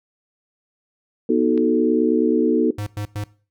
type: chord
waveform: sine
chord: B dominant seventh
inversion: none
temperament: equal with one note detuned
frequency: 242.3 / 311.1 / 370 / 440 Hz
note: B3 / D#4 / F#4 / A4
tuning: -33 / 0 / 0 / 0 cents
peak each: -20 / -20 / -21 / -20 dBFS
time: 1.29-2.71 s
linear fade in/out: 5 ms
type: click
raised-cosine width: 0.3 ms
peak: -23 dBFS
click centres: 1.577 s
type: tone bursts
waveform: square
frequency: 103.83 Hz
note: G#2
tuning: in tune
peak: -25 dBFS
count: 3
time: 2.78-3.241 s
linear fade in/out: 5 ms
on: 87 ms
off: 100 ms
effects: noise-tail reverb RT60 0.4 s tail -20 dB re dry